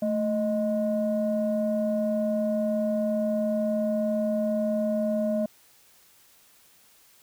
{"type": "tone pair together", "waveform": "sine", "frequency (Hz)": [219.8, 622.3], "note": ["A3", "D#5"], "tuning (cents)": [-2, 0], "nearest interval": "octave + tritone", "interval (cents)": 1802, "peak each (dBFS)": -25, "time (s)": [0.02, 5.46], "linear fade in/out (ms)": 5, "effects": ["tanh soft clip ceiling -17 dBFS", "white hiss -58 dBFS RMS until 7.22 s"]}